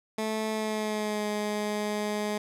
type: tone with pitch glide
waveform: 15% pulse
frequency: 218.1 to 209.7 Hz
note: A3 to G#3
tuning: -15 to +17 cents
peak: -22 dBFS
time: 0.18-2.38 s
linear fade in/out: 5 ms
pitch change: -68 cents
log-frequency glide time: 0.51-1.26 s
effects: low-pass 12000 Hz 12 dB/octave